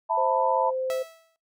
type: chord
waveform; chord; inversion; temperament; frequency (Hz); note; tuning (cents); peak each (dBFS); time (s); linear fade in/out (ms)
sine; E suspended fourth; none; equal with one note detuned; 659.3 / 891.8 / 987.8; E5 / A5 / B5; 0 / +23 / 0; -27 / -24 / -26; 0.09-0.71; 20
type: tone with pitch glide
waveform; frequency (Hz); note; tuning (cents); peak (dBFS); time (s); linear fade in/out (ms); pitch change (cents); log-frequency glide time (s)
sine; 523.3 to 519.4; C5 to C5; 0 to -13; -25; 0.17-1.03; 10; -13; 0.62-0.76
type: tone with exponential decay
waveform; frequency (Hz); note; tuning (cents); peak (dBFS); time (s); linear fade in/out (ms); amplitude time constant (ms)
sawtooth; 654; E5; -14; -25; 0.9-1.36; 0; 100
effects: noise-tail reverb RT60 0.2 s tail -21 dB re dry + MP3 96 kbps